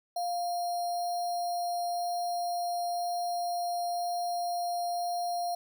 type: tone with sample-and-hold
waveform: sine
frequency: 701 Hz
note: F5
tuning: 6 cents sharp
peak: -29 dBFS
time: 0.16-5.55 s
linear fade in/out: 5 ms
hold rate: 4900 Hz
effects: none